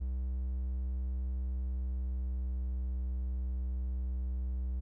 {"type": "tone with pitch glide", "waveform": "triangle", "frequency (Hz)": [63.6, 62.98], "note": ["C2", "B1"], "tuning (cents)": [-48, 35], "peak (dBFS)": -30, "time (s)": [0, 4.81], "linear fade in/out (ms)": 20, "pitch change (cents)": -17, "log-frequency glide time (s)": [1.41, 2.68], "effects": []}